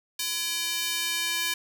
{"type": "tone with high-pass filter sweep", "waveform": "square", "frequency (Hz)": 337.3, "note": "E4", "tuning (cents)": 40, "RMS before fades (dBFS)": -29, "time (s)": [0.19, 1.54], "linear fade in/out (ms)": 5, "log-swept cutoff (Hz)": [3700, 2300], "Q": 1.1, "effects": ["8-bit"]}